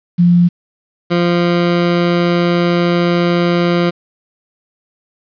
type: tone pair in turn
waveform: sine / 20% pulse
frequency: 174.61 / 173.64 Hz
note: F3 / F3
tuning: 0 / -10 cents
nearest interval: unison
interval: 10 cents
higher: first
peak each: -6 dBFS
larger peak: neither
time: 0.18-0.49 / 1.1-3.91 s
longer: second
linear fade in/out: 20 ms
effects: resampled to 11025 Hz + 7-bit